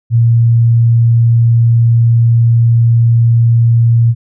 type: tone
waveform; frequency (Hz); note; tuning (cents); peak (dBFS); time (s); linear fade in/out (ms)
sine; 116.54; A#2; 0; -5; 0.1-4.15; 50
effects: none